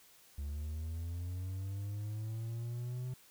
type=linear sweep; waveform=triangle; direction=up; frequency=70.1 to 127.9 Hz; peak=-35 dBFS; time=0.38-3.14 s; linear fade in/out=5 ms; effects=white hiss -62 dBFS RMS until 3.3 s